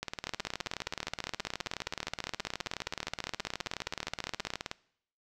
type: two click trains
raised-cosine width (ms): 0.2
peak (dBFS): -17 / -16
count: 90 / 65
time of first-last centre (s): 0.03-4.714 / 0.27-4.537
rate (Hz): 19 / 15
effects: noise-tail reverb RT60 0.7 s tail -22 dB re dry